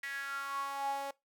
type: tone with high-pass filter sweep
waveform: sawtooth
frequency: 277.2 Hz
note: C#4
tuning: in tune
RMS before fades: -38 dBFS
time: 0.03-1.11 s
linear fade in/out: 5 ms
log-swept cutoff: 1900 to 660 Hz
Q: 8.6
effects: noise-tail reverb RT60 0.2 s tail -22 dB re dry